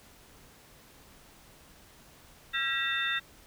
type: tone cluster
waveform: sine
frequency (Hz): 1354 / 1611 / 1916 / 2669 / 3607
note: E6 / G6 / A#6 / E7 / A7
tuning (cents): +46 / +47 / +47 / +21 / +42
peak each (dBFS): -37 / -35 / -32 / -36 / -33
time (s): 2.53-3.2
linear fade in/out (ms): 20
effects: pink hiss -56 dBFS RMS until 3.46 s